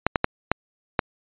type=clicks; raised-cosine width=0.5 ms; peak=-3 dBFS; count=5; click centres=0.066 / 0.158 / 0.244 / 0.516 / 0.992 s; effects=resampled to 8000 Hz